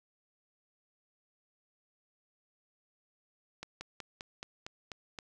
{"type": "slowing click train", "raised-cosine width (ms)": 0.2, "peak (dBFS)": -24, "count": 8, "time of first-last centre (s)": [3.63, 5.188], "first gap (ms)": 180, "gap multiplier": 1.07, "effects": []}